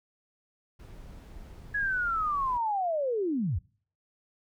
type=noise; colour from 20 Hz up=brown; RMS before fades=-45 dBFS; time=0.79-2.58 s; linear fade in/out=10 ms
type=linear sweep; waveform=sine; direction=down; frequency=1691 to 64.7 Hz; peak=-26 dBFS; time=1.74-3.59 s; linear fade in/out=10 ms
effects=noise-tail reverb RT60 0.5 s tail -26 dB re dry